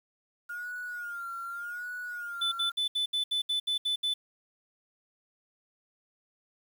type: tone with vibrato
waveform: sine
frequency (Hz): 1420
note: F6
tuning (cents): +28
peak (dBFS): -35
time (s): 0.49-2.72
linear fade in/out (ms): 10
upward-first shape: sine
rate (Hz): 0.85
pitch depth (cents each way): 62
type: tone bursts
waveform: triangle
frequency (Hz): 3500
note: A7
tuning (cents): -10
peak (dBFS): -25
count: 10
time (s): 2.41-4.14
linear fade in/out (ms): 10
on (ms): 110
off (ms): 70
effects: 9-bit